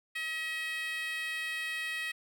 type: tone with high-pass filter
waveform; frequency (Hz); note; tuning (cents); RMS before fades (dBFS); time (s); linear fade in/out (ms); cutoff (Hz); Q
10% pulse; 638; D#5; +43; -36; 0.15-2.12; 10; 2100; 5
effects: none